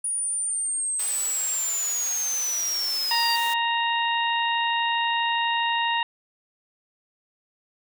sine linear sweep, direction down, 9680 to 4651 Hz, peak -24 dBFS, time 0.04-3.36 s, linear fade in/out 5 ms
white high-pass noise, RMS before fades -35 dBFS, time 0.99-3.54 s, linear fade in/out 5 ms, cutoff 450 Hz, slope 12 dB/octave
harmonic tone, 932.3 Hz, A#5, in tune, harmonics 1 / 2 / 3 / 4, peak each -24 / -28 / -28 / -32 dBFS, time 3.11-6.03 s, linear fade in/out 2 ms
effects none

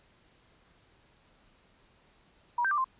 sine tone with pitch steps, 961 / 1566 / 1180 / 1047 Hz, B5 / G6 / D6 / C6, -48 / -2 / +8 / +1 cents, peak -25 dBFS, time 2.58-2.844 s, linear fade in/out 5 ms, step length 66 ms, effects pink hiss -64 dBFS RMS until 2.99 s + resampled to 8000 Hz

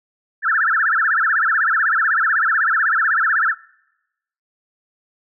sine tone with vibrato, 1529 Hz, G6, 44 cents flat, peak -14 dBFS, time 0.42-3.55 s, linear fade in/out 50 ms, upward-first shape sine, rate 16 Hz, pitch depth 280 cents each way, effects noise-tail reverb RT60 0.9 s tail -23 dB re dry

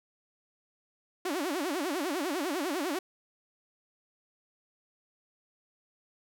sawtooth tone with vibrato, 323.6 Hz, E4, 32 cents flat, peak -26 dBFS, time 1.25-2.99 s, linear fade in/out 5 ms, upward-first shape sine, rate 10 Hz, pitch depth 280 cents each way, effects none

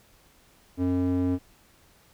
square tone with band-pass filter, 90.5 Hz, F#2, 38 cents flat, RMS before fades -25 dBFS, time 0.77-1.39 s, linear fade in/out 50 ms, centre 280 Hz, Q 2.1, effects pink hiss -59 dBFS RMS until 2.13 s

